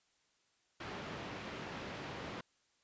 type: band-pass noise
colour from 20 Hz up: pink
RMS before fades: -45 dBFS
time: 0.8-2.41 s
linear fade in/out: 5 ms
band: 120 to 3100 Hz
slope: 12 dB/octave
effects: white hiss -75 dBFS RMS until 2.83 s + resampled to 16000 Hz